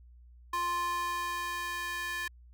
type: tone with high-pass filter sweep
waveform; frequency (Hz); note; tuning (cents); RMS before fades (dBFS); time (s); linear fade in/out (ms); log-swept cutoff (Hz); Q
square; 349.2; F4; 0; -34; 0.53-2.28; 5; 990 to 1600; 3.1
effects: added 60 Hz sine -52 dBFS peak until 2.53 s